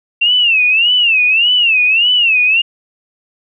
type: tone with vibrato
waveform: sine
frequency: 2714 Hz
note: E7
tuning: 50 cents sharp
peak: -8 dBFS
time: 0.21-2.62 s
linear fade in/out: 10 ms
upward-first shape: sine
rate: 1.7 Hz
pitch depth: 170 cents each way
effects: none